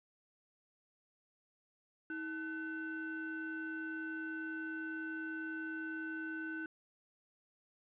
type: ring-modulated tone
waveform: triangle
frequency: 596 Hz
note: D5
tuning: 25 cents sharp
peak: -34 dBFS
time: 2.1-6.66 s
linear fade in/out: 2 ms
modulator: 915 Hz
effects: resampled to 8000 Hz + 12-bit

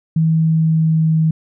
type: tone with pitch glide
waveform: sine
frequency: 160.9 to 159.24 Hz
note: E3 to D#3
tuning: -42 to +40 cents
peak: -11 dBFS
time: 0.16-1.31 s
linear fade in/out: 5 ms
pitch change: -18 cents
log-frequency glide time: 0.37-1.19 s
effects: none

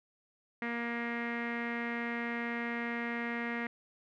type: tone with low-pass filter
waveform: sawtooth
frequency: 235.6 Hz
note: A#3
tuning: 19 cents sharp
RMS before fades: -36 dBFS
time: 0.62-3.67 s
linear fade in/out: 2 ms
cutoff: 2000 Hz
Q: 6.6
effects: none

